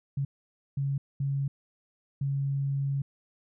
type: tone bursts at uneven times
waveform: sine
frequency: 138.59 Hz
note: C#3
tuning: in tune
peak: -26 dBFS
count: 4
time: 0.17-0.25 / 0.77-0.98 / 1.2-1.48 / 2.21-3.02 s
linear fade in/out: 5 ms
effects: none